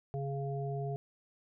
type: harmonic tone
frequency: 138.59 Hz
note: C#3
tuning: in tune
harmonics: 1 / 3 / 5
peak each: -35 / -40 / -42 dBFS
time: 0.14-0.96 s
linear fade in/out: 0 ms
effects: none

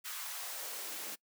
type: noise with high-pass filter sweep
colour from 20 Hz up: white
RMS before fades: -42 dBFS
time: 0.04-1.16 s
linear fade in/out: 20 ms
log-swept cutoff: 1400 to 230 Hz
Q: 1.4
effects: noise-tail reverb RT60 0.1 s tail -23 dB re dry

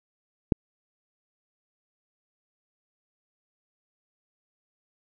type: click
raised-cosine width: 3 ms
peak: -6 dBFS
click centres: 0.522 s
effects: none

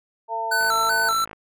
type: harmonic tone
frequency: 225.1 Hz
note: A3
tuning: 40 cents sharp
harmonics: 2 / 3 / 4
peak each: -35 / -30 / -25 dBFS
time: 0.28-1.14 s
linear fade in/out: 50 ms
type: tone with vibrato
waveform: square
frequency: 1417 Hz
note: F6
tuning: 25 cents sharp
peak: -20 dBFS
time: 0.51-1.25 s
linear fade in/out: 10 ms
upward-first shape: square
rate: 2.6 Hz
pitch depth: 100 cents each way
type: click train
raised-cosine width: 0.5 ms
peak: -23 dBFS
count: 40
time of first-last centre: 0.61-1.331 s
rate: 54.1 Hz
effects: none

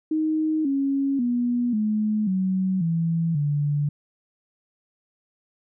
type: tone with pitch steps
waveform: sine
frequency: 312.6 / 275.3 / 242.4 / 213.5 / 188.03 / 165.59 / 145.83 Hz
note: D#4 / C#4 / B3 / G#3 / F#3 / E3 / D3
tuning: +8 / -12 / -32 / +48 / +28 / +8 / -12 cents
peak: -20 dBFS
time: 0.11-3.89 s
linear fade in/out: 5 ms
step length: 540 ms
effects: none

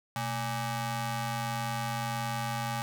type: ring-modulated tone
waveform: sawtooth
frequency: 349.2 Hz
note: F4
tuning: in tune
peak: -24 dBFS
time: 0.16-2.82 s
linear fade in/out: 0 ms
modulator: 473 Hz
effects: none

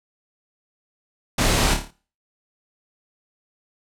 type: noise with echo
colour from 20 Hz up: pink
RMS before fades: -20 dBFS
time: 1.38-1.74 s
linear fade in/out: 5 ms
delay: 28 ms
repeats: 6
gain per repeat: -5 dB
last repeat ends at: 1.908 s
effects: noise-tail reverb RT60 0.4 s tail -20 dB re dry + low-pass 10000 Hz 12 dB/octave

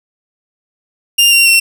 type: tone with pitch steps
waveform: sawtooth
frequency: 2800 / 2758 / 2717 Hz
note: F7 / F7 / F7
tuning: +4 / -22 / -48 cents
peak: -3 dBFS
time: 1.18-1.6 s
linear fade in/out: 10 ms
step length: 140 ms
effects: none

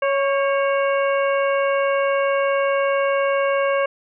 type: harmonic tone with a mistuned harmonic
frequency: 554.4 Hz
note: C#5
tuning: in tune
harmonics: 1 / 2 / 3 / 4 / 5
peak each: -18 / -24 / -28 / -30 / -32 dBFS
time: 0.02-3.86 s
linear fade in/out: 5 ms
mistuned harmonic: 3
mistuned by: -50 cents
effects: none

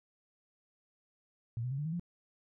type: tone with pitch steps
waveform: sine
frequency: 115.9 / 125.66 / 136.25 / 147.72 / 160.16 / 173.65 Hz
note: A#2 / B2 / C#3 / D3 / E3 / F3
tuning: -10 / +30 / -29 / +10 / -50 / -10 cents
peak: -33 dBFS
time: 1.57-1.996 s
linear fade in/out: 0 ms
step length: 71 ms
effects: none

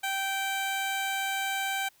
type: tone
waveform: 15% pulse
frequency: 779 Hz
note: G5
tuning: 11 cents flat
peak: -22 dBFS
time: 0.03-1.89 s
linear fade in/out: 10 ms
effects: white hiss -63 dBFS RMS until 2 s

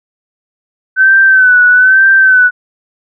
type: tone with vibrato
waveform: sine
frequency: 1520 Hz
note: F#6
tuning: 46 cents sharp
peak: -3 dBFS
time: 0.96-2.51 s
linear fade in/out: 50 ms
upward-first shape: sine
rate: 1.1 Hz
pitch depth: 56 cents each way
effects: none

